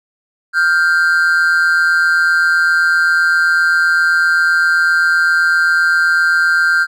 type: tone pair together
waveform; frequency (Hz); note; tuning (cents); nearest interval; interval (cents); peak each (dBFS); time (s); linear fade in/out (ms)
triangle; 1402.3 / 1570; F6 / G6; +7 / +2; major second; 195; -11; 0.53-6.87; 50
effects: none